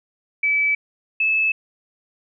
sine tone pair in turn, 2300 / 2609 Hz, D7 / E7, -37 / -18 cents, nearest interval major second, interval 219 cents, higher second, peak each -16 dBFS, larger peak neither, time 0.43-0.75 / 1.2-1.52 s, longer neither, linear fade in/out 5 ms, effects none

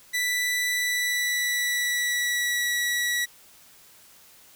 sawtooth tone with pitch glide, 1975.5 to 1937.1 Hz, B6 to B6, 0 to -34 cents, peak -20 dBFS, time 0.13-3.26 s, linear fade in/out 20 ms, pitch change -34 cents, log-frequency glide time 0.72-2.73 s, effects white hiss -53 dBFS RMS until 4.55 s

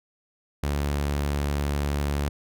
sawtooth tone, 71.9 Hz, D2, 36 cents flat, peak -20 dBFS, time 0.63-2.29 s, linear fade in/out 5 ms, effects none

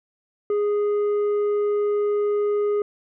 sine tone with tanh clipping, 413.5 Hz, G#4, 8 cents flat, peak -20 dBFS, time 0.5-2.82 s, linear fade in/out 2 ms, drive 5 dB, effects none

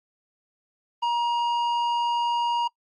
triangle tone with tanh clipping, 948 Hz, A#5, 29 cents sharp, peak -23 dBFS, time 1.02-2.68 s, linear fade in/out 10 ms, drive 13 dB, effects noise-tail reverb RT60 0.1 s tail -24 dB re dry + Opus 32 kbps

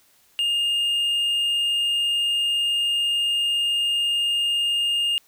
triangle tone, 2827 Hz, F7, 20 cents sharp, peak -18 dBFS, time 0.39-5.18 s, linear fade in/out 0 ms, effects white hiss -59 dBFS RMS until 5.27 s

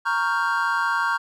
triangle chord, G half-diminished seventh, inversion first, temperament equal, 932.3 / 1108.7 / 1396.9 / 1568 Hz, Bb5 / Db6 / F6 / G6, 0 / 0 / 0 / 0 cents, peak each -24 dBFS, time 0.05-1.18 s, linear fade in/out 20 ms, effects none

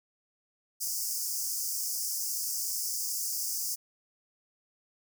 pink high-pass noise, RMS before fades -33 dBFS, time 0.8-3.76 s, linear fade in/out 20 ms, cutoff 4900 Hz, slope 96 dB/octave, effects none

